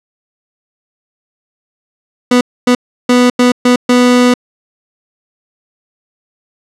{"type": "tone bursts at uneven times", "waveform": "30% pulse", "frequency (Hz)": 246.9, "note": "B3", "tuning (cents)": 0, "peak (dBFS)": -3, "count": 6, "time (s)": [[2.31, 2.41], [2.67, 2.75], [3.09, 3.3], [3.39, 3.52], [3.65, 3.76], [3.89, 4.34]], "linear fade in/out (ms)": 5, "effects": ["low-pass 8000 Hz 12 dB/octave"]}